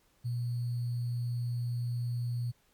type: tone with sample-and-hold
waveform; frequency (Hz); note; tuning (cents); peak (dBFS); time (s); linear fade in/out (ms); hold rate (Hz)
sine; 120.7; B2; -39; -30; 0.24-2.52; 20; 4410
effects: pink hiss -69 dBFS RMS until 2.73 s + MP3 96 kbps